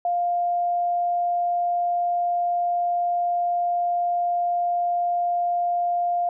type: tone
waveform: sine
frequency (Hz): 701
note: F5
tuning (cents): +6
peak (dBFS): -20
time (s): 0.05-6.29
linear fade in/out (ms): 2
effects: none